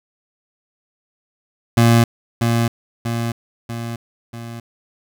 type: tone with echo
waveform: 25% pulse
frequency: 116.54 Hz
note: A#2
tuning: in tune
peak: -6 dBFS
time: 1.77-2.04 s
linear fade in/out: 5 ms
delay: 640 ms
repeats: 4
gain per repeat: -5 dB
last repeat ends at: 4.6 s
effects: none